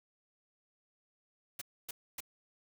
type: noise bursts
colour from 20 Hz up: white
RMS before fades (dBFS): -41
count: 3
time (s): 1.59-2.205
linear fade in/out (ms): 5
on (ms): 25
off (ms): 270
effects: none